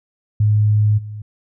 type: tone with level steps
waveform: sine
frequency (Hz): 105.7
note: G#2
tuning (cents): +31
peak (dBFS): -11 / -27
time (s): 0.4-1.22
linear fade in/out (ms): 5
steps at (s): 0.97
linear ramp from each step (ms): 20
effects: none